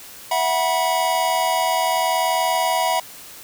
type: chord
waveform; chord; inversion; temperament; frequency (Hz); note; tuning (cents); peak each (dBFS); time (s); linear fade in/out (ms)
square; E suspended second; none; equal with one note detuned; 659.3 / 740 / 970.8; E5 / F#5 / B5; 0 / 0 / -30; -24 / -23 / -22; 0.31-3; 5
effects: white hiss -40 dBFS RMS until 3.43 s